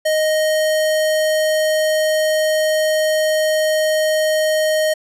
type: tone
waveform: square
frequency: 622.3 Hz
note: D#5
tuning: in tune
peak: -15 dBFS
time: 0.05-4.94 s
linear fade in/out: 10 ms
effects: resampled to 32000 Hz

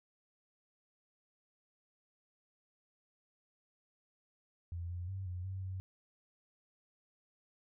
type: tone with pitch steps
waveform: sine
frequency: 85.9 / 88.2 / 95.9 / 89.6 / 95.1 / 94 Hz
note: F2 / F2 / G2 / F2 / F#2 / F#2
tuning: -28 / +18 / -37 / +45 / +48 / +28 cents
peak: -38 dBFS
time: 4.72-5.8 s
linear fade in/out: 0 ms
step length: 180 ms
effects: none

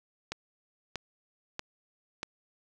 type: click train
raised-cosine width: 0.2 ms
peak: -17 dBFS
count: 4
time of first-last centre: 0.32-2.231 s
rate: 1.57 Hz
effects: none

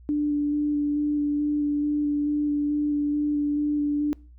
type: tone with vibrato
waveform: sine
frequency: 293.7 Hz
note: D4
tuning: in tune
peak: -21 dBFS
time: 0.09-4.13 s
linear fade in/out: 0 ms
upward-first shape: square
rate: 2.3 Hz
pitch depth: 10 cents each way
effects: noise-tail reverb RT60 0.4 s tail -25 dB re dry + added 60 Hz sine -46 dBFS peak until 4.38 s

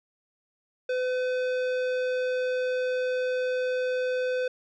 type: tone with tanh clipping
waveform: sine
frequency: 506 Hz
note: B4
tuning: 42 cents sharp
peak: -27 dBFS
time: 0.89-4.48 s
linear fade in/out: 5 ms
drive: 15 dB
effects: none

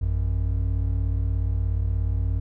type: tone pair together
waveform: triangle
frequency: 55.03 / 91.9 Hz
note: A1 / F#2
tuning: +1 / -11 cents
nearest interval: major sixth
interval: 888 cents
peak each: -22 dBFS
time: 0.01-2.4 s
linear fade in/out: 10 ms
effects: none

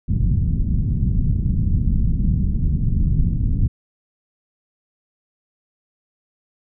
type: low-pass noise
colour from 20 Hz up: pink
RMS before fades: -18 dBFS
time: 0.08-3.68 s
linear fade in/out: 10 ms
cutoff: 190 Hz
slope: 24 dB/octave
effects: none

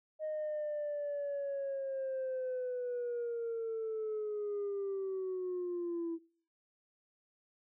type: linear sweep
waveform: sine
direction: down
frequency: 622.3 to 329.7 Hz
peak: -33 dBFS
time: 0.19-6.19 s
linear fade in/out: 50 ms
effects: noise-tail reverb RT60 0.5 s tail -22 dB re dry + tanh soft clip ceiling -32 dBFS

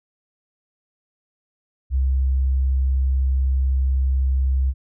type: tone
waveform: sine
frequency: 66 Hz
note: C2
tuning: 16 cents sharp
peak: -16 dBFS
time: 1.9-4.74 s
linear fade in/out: 50 ms
effects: none

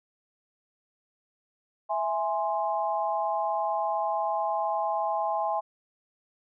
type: chord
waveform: sine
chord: E augmented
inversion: none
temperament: equal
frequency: 659.3 / 830.6 / 1046.5 Hz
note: E5 / G#5 / B#5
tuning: 0 / 0 / 0 cents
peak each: -30 / -28 / -32 dBFS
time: 1.89-5.61 s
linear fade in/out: 20 ms
effects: none

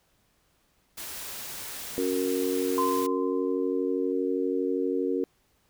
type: noise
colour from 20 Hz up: white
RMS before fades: -38 dBFS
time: 0.97-3.07 s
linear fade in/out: 10 ms
type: chord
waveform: sine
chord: F# major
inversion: second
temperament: just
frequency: 277.5 / 370 / 462.5 Hz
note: C#4 / F#4 / A#4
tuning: +2 / 0 / -14 cents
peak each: -29 dBFS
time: 1.98-5.24 s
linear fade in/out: 0 ms
type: tone with exponential decay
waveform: sine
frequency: 1033 Hz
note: C6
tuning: 22 cents flat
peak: -23 dBFS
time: 2.78-4.12 s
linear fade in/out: 1 ms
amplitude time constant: 290 ms
effects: pink hiss -68 dBFS RMS until 5.69 s

